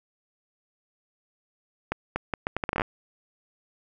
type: accelerating click train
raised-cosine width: 0.5 ms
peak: -11 dBFS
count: 13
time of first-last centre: 1.92-2.818 s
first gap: 240 ms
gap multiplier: 0.74
effects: none